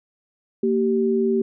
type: tone pair together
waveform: sine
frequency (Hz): 230.4 / 387.5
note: A#3 / G4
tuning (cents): -20 / -20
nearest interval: major sixth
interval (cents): 900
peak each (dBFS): -21 / -19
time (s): 0.63-1.42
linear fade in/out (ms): 5
effects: none